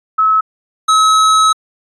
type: tone pair in turn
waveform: sine / square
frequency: 1293 / 1285.6 Hz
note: E6 / E6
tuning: -34 / -44 cents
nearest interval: unison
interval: 10 cents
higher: first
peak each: -8 dBFS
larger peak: neither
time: 0.18-0.41 / 0.88-1.53 s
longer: second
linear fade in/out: 10 ms
effects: resampled to 24000 Hz